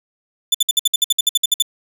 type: tone bursts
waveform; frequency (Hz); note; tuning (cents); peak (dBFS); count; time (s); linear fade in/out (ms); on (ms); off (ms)
sawtooth; 3505; A7; -7; -8; 14; 0.52-1.624; 5; 25; 58
effects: none